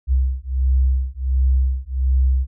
sine beating tone pair, 64.4 / 65.8 Hz, C2 / C2, -27 / +10 cents, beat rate 1.4 Hz, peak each -18 dBFS, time 0.07-2.47 s, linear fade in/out 50 ms, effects none

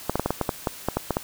clicks, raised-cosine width 1 ms, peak -8 dBFS, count 12, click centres 0.096 / 0.156 / 0.196 / 0.26 / 0.306 / 0.413 / 0.492 / 0.672 / 0.886 / 0.97 / 1.107 / 1.169 s, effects white hiss -41 dBFS RMS until 1.23 s

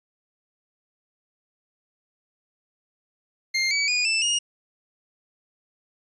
25% pulse tone with pitch steps, 2114 / 2279 / 2457 / 2648 / 2855 Hz, C7 / C#7 / D#7 / E7 / F7, +17 / +47 / -22 / +7 / +37 cents, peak -17 dBFS, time 3.54-4.39 s, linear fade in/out 10 ms, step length 170 ms, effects resampled to 22050 Hz

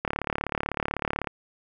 click train, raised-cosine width 0.5 ms, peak -11 dBFS, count 45, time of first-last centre 0.05-1.272 s, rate 36 Hz, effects none

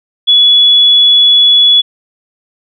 sine tone, 3400 Hz, G#7, 40 cents sharp, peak -3 dBFS, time 0.27-1.82 s, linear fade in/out 20 ms, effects none

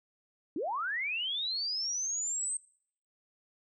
sine linear sweep, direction up, 261.6 to 8372 Hz, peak -31 dBFS, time 0.56-2.57 s, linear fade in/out 2 ms, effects noise-tail reverb RT60 0.6 s tail -23 dB re dry

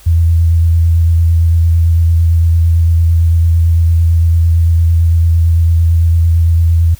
sine tone with vibrato, 83.2 Hz, E2, 17 cents sharp, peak -6 dBFS, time 0.06-6.95 s, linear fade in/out 10 ms, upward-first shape square, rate 8.9 Hz, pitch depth 16 cents each way, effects added 50 Hz sine -41 dBFS peak until 6.99 s + white hiss -42 dBFS RMS until 6.99 s

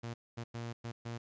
sawtooth tone bursts at uneven times, 117.2 Hz, A#2, 10 cents sharp, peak -35 dBFS, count 5, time 0.03-0.14 / 0.37-0.44 / 0.54-0.73 / 0.84-0.92 / 1.05-1.18 s, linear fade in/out 10 ms, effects resampled to 16000 Hz + 12-bit

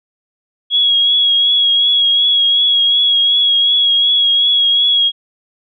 sine tone with vibrato, 3322 Hz, G#7, in tune, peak -9 dBFS, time 0.7-5.12 s, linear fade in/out 50 ms, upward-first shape triangle, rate 2.7 Hz, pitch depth 31 cents each way, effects none

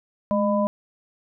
sine tone cluster, 210.3 / 610 / 1000 Hz, G#3 / D#5 / B5, +22 / -34 / +21 cents, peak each -22 / -22 / -27 dBFS, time 0.31-0.67 s, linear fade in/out 0 ms, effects none

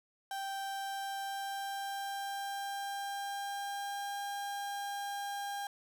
35% pulse tone with pitch glide, 784 to 804.6 Hz, G5 to G5, 0 to +45 cents, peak -35 dBFS, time 0.31-5.67 s, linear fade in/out 2 ms, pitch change +45 cents, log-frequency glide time 0.6-4.2 s, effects none

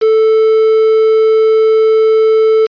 triangle tone with quantisation, 440 Hz, A4, in tune, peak -4 dBFS, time 0.01-2.67 s, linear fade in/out 20 ms, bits 4, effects resampled to 11025 Hz

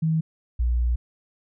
sine tone pair in turn, 160 / 59.93 Hz, D#3 / A#1, +49 / +49 cents, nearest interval octave + perfect fourth, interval 1700 cents, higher first, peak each -19 dBFS, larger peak neither, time 0.02-0.21 / 0.59-0.96 s, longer second, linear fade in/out 10 ms, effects none

